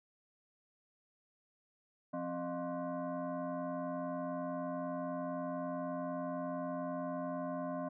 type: tone with frequency modulation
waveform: sine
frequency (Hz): 174.61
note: F3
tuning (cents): 0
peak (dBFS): -36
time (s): 2.13-7.89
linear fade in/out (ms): 10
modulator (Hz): 438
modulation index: 1.8
effects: none